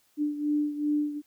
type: beating tone pair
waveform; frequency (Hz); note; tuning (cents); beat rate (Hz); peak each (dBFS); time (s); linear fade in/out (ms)
sine; 295.6 / 298.2; D4 / D4; +11 / +27; 2.6; -26 / -31; 0.17-1.22; 50
effects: white hiss -67 dBFS RMS until 1.26 s